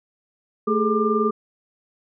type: tone cluster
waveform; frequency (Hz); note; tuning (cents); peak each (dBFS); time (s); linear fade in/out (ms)
sine; 220.3 / 410.6 / 430.8 / 1194; A3 / G#4 / A4 / D6; +2 / -20 / -37 / +28; -23; 0.67-1.31; 10
effects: none